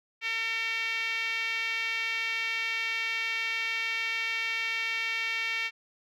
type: tone with band-pass filter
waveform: 5% pulse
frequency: 453.4 Hz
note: A#4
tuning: 48 cents flat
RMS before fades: -31 dBFS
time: 0.21-5.71 s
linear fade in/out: 50 ms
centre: 2300 Hz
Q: 3.5
effects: none